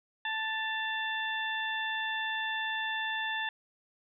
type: harmonic tone with a mistuned harmonic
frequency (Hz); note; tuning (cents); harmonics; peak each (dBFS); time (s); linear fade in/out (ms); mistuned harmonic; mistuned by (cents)
880; A5; 0; 1 / 2 / 3 / 4; -37 / -33 / -41 / -39; 0.25-3.49; 2; 3; +50
effects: none